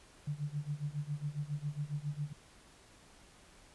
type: tone with tremolo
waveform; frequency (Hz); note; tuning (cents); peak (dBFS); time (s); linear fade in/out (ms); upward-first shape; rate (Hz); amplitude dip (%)
sine; 146.83; D3; 0; -32; 0.27-2.33; 5; sine; 7.3; 90
effects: pink hiss -60 dBFS RMS until 3.74 s + resampled to 24000 Hz